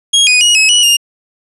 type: tone with pitch steps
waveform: sawtooth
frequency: 3279 / 2476 / 2894 / 2567 / 2935 / 2827 Hz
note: G#7 / D#7 / F#7 / E7 / F#7 / F7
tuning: -23 / -9 / -39 / -47 / -15 / +20 cents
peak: -3 dBFS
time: 0.13-0.97 s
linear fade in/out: 10 ms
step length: 140 ms
effects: resampled to 24000 Hz + 7-bit